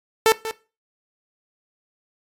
sawtooth tone with echo, 444 Hz, A4, 16 cents sharp, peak -8 dBFS, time 0.26-0.32 s, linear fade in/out 0 ms, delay 190 ms, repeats 1, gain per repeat -13 dB, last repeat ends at 0.51 s, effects noise-tail reverb RT60 0.3 s tail -17 dB re dry + AAC 48 kbps

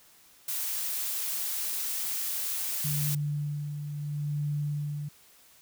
blue noise, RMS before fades -32 dBFS, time 0.48-3.15 s, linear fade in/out 5 ms
sine tone with tremolo, 146.83 Hz, D3, in tune, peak -27 dBFS, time 2.84-5.09 s, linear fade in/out 10 ms, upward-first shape sine, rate 0.75 Hz, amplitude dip 50%
effects white hiss -58 dBFS RMS until 5.61 s

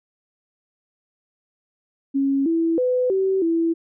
sine tone with pitch steps, 274.5 / 329.9 / 502 / 383.1 / 331.3 Hz, C#4 / E4 / B4 / G4 / E4, -17 / +1 / +28 / -40 / +9 cents, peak -17 dBFS, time 2.14-3.74 s, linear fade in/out 20 ms, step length 320 ms, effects none

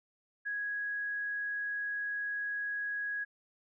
sine tone, 1661.2 Hz, G#6, in tune, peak -33 dBFS, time 0.45-3.25 s, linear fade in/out 20 ms, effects none

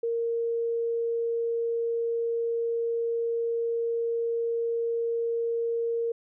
sine tone, 464 Hz, A#4, 8 cents flat, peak -25 dBFS, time 0.03-6.12 s, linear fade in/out 5 ms, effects none

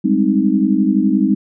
sine chord, Ab major seventh, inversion third, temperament equal, 196 / 207.7 / 261.6 / 311.1 Hz, G3 / Ab3 / C4 / Eb4, 0 / 0 / 0 / 0 cents, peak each -17 dBFS, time 0.04-1.35 s, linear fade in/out 10 ms, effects none

